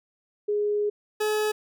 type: tone pair in turn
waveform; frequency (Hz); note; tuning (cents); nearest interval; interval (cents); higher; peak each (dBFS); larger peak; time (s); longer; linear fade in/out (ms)
sine / 40% pulse; 415.3 / 426.2; G#4 / G#4; 0 / +45; unison; 45; second; -22; neither; 0.48-0.9 / 1.2-1.52; first; 10
effects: none